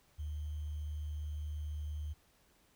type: tone with sample-and-hold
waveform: sine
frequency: 75.5 Hz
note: D2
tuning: 48 cents sharp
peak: -37 dBFS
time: 0.18-2.14 s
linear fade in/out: 20 ms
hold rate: 3150 Hz
effects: pink hiss -69 dBFS RMS until 2.75 s